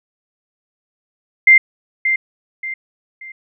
sine tone with echo, 2093 Hz, C7, in tune, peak -4 dBFS, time 1.47-1.58 s, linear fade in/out 5 ms, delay 580 ms, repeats 3, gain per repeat -9 dB, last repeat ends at 3.32 s, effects none

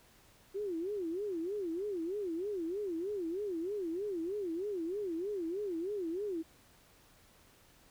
sine tone with vibrato, 369.1 Hz, F#4, 4 cents flat, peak -34 dBFS, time 0.54-6.43 s, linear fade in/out 20 ms, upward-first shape sine, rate 3.2 Hz, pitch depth 230 cents each way, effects pink hiss -63 dBFS RMS until 7.9 s

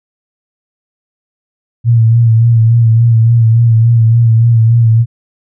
sine tone with vibrato, 115 Hz, A#2, 23 cents flat, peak -4 dBFS, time 1.84-5.06 s, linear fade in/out 50 ms, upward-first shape sine, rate 3.5 Hz, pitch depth 45 cents each way, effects none

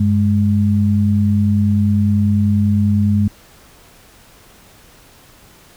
sine tone pair together, 97.6 / 207.7 Hz, G2 / G#3, -7 / 0 cents, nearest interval octave + minor second, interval 1307 cents, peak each -14 dBFS, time 0-3.28 s, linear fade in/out 5 ms, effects pink hiss -46 dBFS RMS until 5.76 s

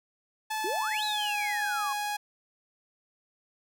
sawtooth tone with pitch glide, 867 to 830.2 Hz, A5 to G#5, -26 to -1 cents, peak -26 dBFS, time 0.5-2.17 s, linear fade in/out 10 ms, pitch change -75 cents, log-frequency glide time 0.8-1.33 s
sine exponential two-way sweep, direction up then down, 324.1 to 4102 to 1058 Hz, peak -31 dBFS, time 0.64-1.93 s, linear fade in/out 5 ms, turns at 1.04 s
effects none

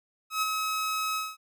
sawtooth tone with ADSR envelope, 1280 Hz, D#6, 49 cents sharp, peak -20 dBFS, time 0.3-1.37 s, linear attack 120 ms, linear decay 22 ms, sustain -4 dB, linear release 210 ms, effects none

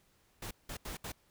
pink noise bursts at uneven times, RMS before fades -42 dBFS, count 4, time 0.42-0.51 / 0.69-0.77 / 0.85-0.97 / 1.04-1.12 s, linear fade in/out 5 ms, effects pink hiss -70 dBFS RMS until 1.3 s

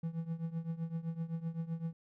triangle tone with tremolo, 164.81 Hz, E3, in tune, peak -30 dBFS, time 0.03-1.93 s, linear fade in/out 5 ms, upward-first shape triangle, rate 7.8 Hz, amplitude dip 90%, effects none

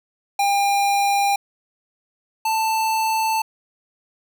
square tone pair in turn, 802 / 884.6 Hz, G5 / A5, +39 / +9 cents, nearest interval major second, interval 170 cents, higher second, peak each -17 / -19 dBFS, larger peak first, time 0.39-1.36 / 2.45-3.42 s, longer neither, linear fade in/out 5 ms, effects none

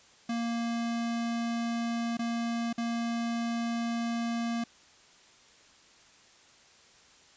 square tone with dropouts, 233.1 Hz, A#3, in tune, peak -30 dBFS, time 0.29-4.64 s, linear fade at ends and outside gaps 5 ms, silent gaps 2.171-2.191 / 2.729-2.779 s, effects white hiss -58 dBFS RMS until 7.36 s + resampled to 16000 Hz

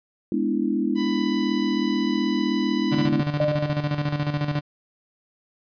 sine chord, E dominant seventh, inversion first, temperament equal, 207.7 / 246.9 / 293.7 / 329.6 Hz, G#3 / B3 / D4 / E4, 0 / 0 / 0 / 0 cents, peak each -26 dBFS, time 0.32-3.21 s, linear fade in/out 2 ms
10% pulse tone, 995 Hz, B5, 13 cents sharp, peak -22 dBFS, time 0.95-3.1 s, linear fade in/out 50 ms
35% pulse tone with tremolo, 146.83 Hz, D3, in tune, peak -19 dBFS, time 2.91-4.61 s, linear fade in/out 20 ms, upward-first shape square, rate 14 Hz, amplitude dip 60%
sine tone with exponential decay, 600 Hz, D5, 37 cents sharp, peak -17 dBFS, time 3.4-4.23 s, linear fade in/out 2 ms, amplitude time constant 180 ms
effects resampled to 11025 Hz

